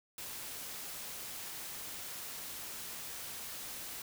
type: noise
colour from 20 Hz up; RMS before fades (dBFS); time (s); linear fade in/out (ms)
white; -44; 0.18-4.02; 2
effects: none